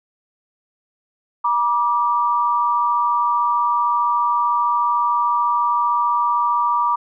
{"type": "tone pair together", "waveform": "sine", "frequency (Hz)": [961, 1174.6], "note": ["B5", "D6"], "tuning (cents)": [-48, 0], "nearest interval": "minor third", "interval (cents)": 348, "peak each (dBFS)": [-18, -18], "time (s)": [1.44, 6.96], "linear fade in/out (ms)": 10, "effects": []}